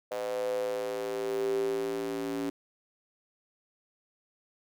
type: tone with high-pass filter sweep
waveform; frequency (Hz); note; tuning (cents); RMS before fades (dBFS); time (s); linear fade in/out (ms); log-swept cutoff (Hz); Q
square; 56.3; A1; +40; -32; 0.11-2.5; 5; 560 to 310; 9
effects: none